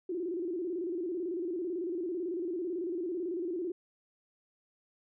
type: tone with vibrato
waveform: sine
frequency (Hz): 349.2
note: F4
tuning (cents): 0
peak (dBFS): -32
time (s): 0.09-3.72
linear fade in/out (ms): 5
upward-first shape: square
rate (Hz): 18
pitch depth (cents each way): 98
effects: none